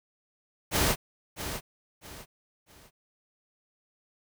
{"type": "noise with echo", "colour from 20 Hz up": "pink", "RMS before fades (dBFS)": -25, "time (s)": [0.71, 0.96], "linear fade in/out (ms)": 50, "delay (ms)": 650, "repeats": 3, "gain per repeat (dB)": -10, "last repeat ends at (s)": 2.91, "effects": []}